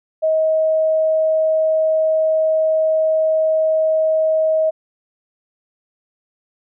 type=tone; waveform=sine; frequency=633 Hz; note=D#5; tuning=30 cents sharp; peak=-13 dBFS; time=0.22-4.71 s; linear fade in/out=20 ms; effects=none